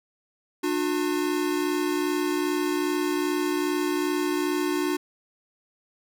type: tone pair together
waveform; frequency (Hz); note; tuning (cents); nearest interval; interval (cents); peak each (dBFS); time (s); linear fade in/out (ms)
square; 298.2 / 360.7; D4 / F#4; +27 / -44; minor third; 329; -27; 0.63-4.97; 10
effects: none